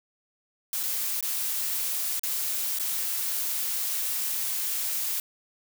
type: noise with dropouts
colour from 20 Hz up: blue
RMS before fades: -29 dBFS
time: 0.73-5.2 s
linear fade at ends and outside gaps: 1 ms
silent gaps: 0.831-0.835 / 1.208-1.226 / 2.195-2.234 / 2.787-2.797 s
effects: none